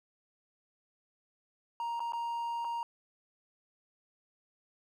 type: tone with dropouts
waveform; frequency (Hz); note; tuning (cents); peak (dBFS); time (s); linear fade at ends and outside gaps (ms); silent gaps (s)
triangle; 936; A#5; +7; -31; 1.8-2.83; 1; 1.995-2.003 / 2.122-2.133 / 2.646-2.649
effects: none